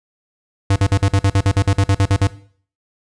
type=tone bursts; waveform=square; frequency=98.3 Hz; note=G2; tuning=5 cents sharp; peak=-12 dBFS; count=15; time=0.7-2.272 s; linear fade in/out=5 ms; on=60 ms; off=48 ms; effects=noise-tail reverb RT60 0.5 s tail -17 dB re dry + resampled to 22050 Hz